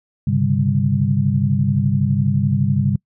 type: tone cluster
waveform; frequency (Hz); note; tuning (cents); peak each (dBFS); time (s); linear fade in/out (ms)
sine; 100.4 / 133.6 / 145.5 / 197.7; G2 / C3 / D3 / G3; +42 / +36 / -16 / +15; -21 / -18 / -21 / -20; 0.27-2.96; 5
effects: noise-tail reverb RT60 0.1 s tail -26 dB re dry

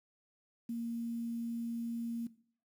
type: tone with quantisation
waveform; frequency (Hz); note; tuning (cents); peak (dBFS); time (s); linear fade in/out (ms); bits
sine; 232.8; A#3; -2; -35; 0.69-2.27; 5; 10
effects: noise-tail reverb RT60 0.5 s tail -17 dB re dry

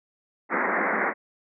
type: band-pass noise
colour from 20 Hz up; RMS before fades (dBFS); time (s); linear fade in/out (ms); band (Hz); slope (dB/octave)
white; -25; 0.49-1.14; 50; 190 to 2100; 96
effects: none

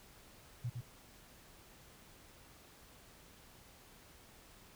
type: tone with echo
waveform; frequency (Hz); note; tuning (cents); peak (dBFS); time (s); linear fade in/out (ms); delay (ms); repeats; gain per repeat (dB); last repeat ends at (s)
sine; 120.8; B2; -38; -35; 0.64-0.7; 10; 110; 1; -4; 0.81
effects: pink hiss -60 dBFS RMS until 4.75 s

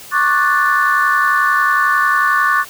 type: chord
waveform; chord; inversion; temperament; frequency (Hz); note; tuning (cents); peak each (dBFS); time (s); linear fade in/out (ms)
sine; D major seventh; third; equal with one note detuned; 1103.6 / 1174.7 / 1480 / 1760; C#6 / D6 / F#6 / A6; -8 / 0 / 0 / 0; -16; 0.11-2.65; 50
effects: tanh soft clip ceiling -3 dBFS + white hiss -36 dBFS RMS until 2.69 s

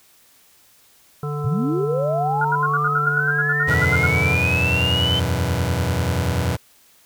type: harmonic tone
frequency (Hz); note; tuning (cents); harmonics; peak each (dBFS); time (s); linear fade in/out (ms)
146.83; D3; 0; 1 / 3 / 5 / 7 / 9; -24 / -30 / -38 / -39 / -33; 1.23-4.35; 2
type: linear sweep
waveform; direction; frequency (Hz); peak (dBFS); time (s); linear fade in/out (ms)
sine; up; 98 to 3080; -19; 1.44-5.2; 10
type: tone bursts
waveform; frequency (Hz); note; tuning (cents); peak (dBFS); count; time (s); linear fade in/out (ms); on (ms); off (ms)
sine; 1424; F6; +33; -18; 16; 2.41-4.067; 5; 37; 71
type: chord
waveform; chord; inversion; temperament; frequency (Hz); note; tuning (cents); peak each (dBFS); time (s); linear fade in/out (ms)
sawtooth; E suspended second; none; just; 82.41 / 92.71 / 123.61; E2 / F#2 / B2; 0 / +4 / +2; -19; 3.67-6.57; 20
effects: white hiss -54 dBFS RMS until 7.05 s

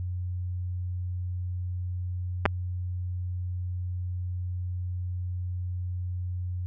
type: clicks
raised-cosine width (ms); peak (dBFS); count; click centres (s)
0.5; -6; 2; 2.455 / 2.46
effects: added 90 Hz sine -29 dBFS peak until 6.66 s

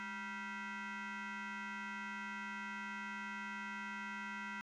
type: tone with frequency modulation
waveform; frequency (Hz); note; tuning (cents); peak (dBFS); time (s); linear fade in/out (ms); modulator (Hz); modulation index
sine; 207.7; G#3; 0; -39; 0-4.61; 0; 587; 3.7
effects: tanh soft clip ceiling -41 dBFS

